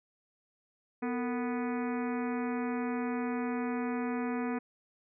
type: harmonic tone with a mistuned harmonic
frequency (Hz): 246.9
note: B3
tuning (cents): 0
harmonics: 1 / 2 / 3 / 4 / 5 / 6 / 7 / 8 / 9 / 10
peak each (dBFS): -32 / -38 / -42 / -44 / -46 / -48 / -49 / -50 / -51 / -52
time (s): 1.02-4.59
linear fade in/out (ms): 10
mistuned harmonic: 2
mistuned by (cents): -130
effects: none

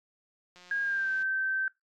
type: click train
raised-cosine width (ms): 0.2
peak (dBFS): -36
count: 120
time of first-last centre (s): 0.56-1.225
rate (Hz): 179
type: tone with pitch glide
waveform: sine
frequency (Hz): 1629 to 1551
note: G#6 to G6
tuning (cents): -34 to -19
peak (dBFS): -27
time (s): 0.71-1.68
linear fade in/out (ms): 2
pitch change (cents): -85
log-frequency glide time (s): 0.82-1.11
effects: noise-tail reverb RT60 0.2 s tail -23 dB re dry + AAC 64 kbps

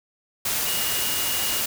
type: tone in noise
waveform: sine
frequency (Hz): 2866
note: F7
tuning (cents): +44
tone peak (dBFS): -31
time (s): 0.66-1.61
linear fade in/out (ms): 5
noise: white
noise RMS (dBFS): -25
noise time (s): 0.45-1.66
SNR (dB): -9
effects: none

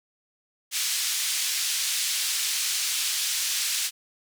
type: band-pass noise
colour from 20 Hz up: white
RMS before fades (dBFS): -27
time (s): 0.71-3.91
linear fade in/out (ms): 50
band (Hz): 2600 to 7900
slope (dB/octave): 12
effects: none

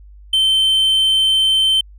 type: tone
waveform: triangle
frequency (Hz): 3097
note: G7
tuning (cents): -22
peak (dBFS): -10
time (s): 0.33-1.81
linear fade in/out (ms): 5
effects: added 50 Hz sine -38 dBFS peak until 1.98 s

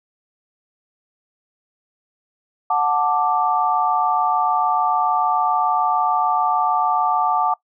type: chord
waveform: sine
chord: D major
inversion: first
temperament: just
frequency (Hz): 734.2 / 881 / 1174.7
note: F#5 / A5 / D6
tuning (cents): -14 / +2 / 0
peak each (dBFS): -20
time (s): 2.7-7.54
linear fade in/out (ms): 5
effects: noise-tail reverb RT60 0.1 s tail -21 dB re dry

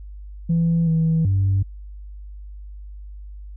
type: tone with pitch steps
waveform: sine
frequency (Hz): 167.1 / 162.1 / 97.1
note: E3 / E3 / G2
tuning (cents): +24 / -29 / -16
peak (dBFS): -14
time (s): 0.49-1.63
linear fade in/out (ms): 10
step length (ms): 380
effects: tanh soft clip ceiling -13 dBFS + added 50 Hz sine -34 dBFS peak until 3.56 s

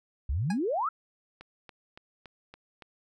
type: exponential sweep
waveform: sine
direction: up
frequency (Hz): 58.6 to 1379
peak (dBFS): -26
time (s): 0.29-0.89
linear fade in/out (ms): 5
type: tone with exponential decay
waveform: 25% pulse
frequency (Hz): 825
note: G#5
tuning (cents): -12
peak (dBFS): -26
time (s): 0.5-0.59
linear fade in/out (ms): 5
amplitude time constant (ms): 18
type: click train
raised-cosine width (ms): 0.3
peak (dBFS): -30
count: 6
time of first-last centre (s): 1.41-2.822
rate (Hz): 3.54
effects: resampled to 24000 Hz

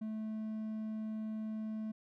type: tone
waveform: triangle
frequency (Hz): 217.6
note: A3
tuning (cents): -19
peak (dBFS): -35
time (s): 0.01-1.92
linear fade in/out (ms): 10
effects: none

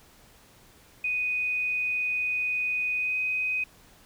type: tone with pitch glide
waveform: sine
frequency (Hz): 2489 to 2509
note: D#7 to D#7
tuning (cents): 0 to +14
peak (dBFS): -25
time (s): 1.04-3.64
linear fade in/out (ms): 5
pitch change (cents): +14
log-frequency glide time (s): 2.96-3.17
effects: pink hiss -56 dBFS RMS until 4.05 s

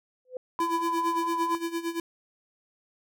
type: tone with exponential growth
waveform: sine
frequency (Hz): 507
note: B4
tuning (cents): +45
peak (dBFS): -28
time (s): 0.25-0.37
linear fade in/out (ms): 2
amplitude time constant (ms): 24
type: tone with vibrato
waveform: sine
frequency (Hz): 1004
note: B5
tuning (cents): +28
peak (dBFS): -26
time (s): 0.59-1.55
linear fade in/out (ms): 0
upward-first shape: triangle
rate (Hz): 4.6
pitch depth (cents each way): 23
type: tone with tremolo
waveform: square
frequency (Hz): 335.6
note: E4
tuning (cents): +31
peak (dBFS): -27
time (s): 0.6-2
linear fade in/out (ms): 2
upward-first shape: sine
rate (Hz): 8.8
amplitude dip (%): 80
effects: none

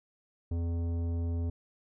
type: tone with tanh clipping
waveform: sine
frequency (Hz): 84.6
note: E2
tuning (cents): +45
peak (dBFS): -31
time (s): 0.51-1.5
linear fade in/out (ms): 5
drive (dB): 13
effects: none

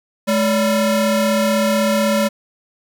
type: ring-modulated tone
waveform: 45% pulse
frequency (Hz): 392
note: G4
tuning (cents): 0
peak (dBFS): -11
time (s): 0.27-2.29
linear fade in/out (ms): 20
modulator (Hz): 178
effects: none

